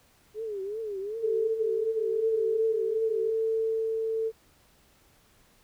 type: tone with vibrato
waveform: sine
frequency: 415.3 Hz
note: G#4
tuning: in tune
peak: -31 dBFS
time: 0.34-3.33 s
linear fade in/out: 50 ms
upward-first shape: triangle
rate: 2.7 Hz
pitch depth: 170 cents each way
type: tone with tremolo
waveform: sine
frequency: 446 Hz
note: A4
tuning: 23 cents sharp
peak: -24 dBFS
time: 1.18-4.32 s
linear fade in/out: 50 ms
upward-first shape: sine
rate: 0.97 Hz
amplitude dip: 25%
effects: pink hiss -62 dBFS RMS until 5.63 s